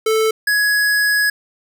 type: tone pair in turn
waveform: square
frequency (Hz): 440 / 1675.2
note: A4 / G#6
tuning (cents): 0 / +15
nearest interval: octave + major seventh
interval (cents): 2315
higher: second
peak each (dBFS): -14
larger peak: neither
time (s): 0.06-0.31 / 0.47-1.3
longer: second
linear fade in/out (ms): 5
effects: none